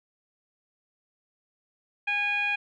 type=tone with low-pass filter; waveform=15% pulse; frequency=820 Hz; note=G#5; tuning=22 cents flat; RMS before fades=-27 dBFS; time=2.07-2.56 s; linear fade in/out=10 ms; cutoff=2400 Hz; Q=4.9; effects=none